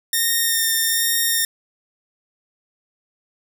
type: tone with vibrato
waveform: 5% pulse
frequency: 1829 Hz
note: A#6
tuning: 33 cents flat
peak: -7 dBFS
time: 0.13-1.45 s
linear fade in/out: 2 ms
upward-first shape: sine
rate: 1.2 Hz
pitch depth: 15 cents each way
effects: none